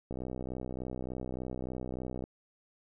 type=click train; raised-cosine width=2 ms; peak=-25 dBFS; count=136; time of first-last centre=0.11-2.239 s; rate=63.4 Hz; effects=none